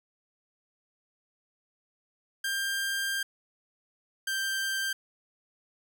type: tone pair in turn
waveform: sawtooth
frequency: 1592 / 1573.7 Hz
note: G6 / G6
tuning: +26 / +6 cents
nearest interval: unison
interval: 20 cents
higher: first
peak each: -25 dBFS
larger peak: neither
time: 2.44-3.23 / 4.27-4.93 s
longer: first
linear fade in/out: 5 ms
effects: none